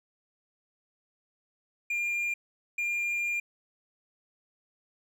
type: tone bursts at uneven times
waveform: triangle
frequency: 2402 Hz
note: D7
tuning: 38 cents sharp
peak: -26 dBFS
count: 2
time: 1.9-2.34 / 2.78-3.4 s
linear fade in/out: 5 ms
effects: none